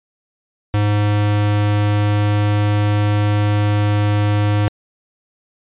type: tone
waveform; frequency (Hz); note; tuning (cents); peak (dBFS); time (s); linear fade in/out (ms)
square; 103.83; G#2; 0; -14; 0.74-4.68; 0
effects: resampled to 8000 Hz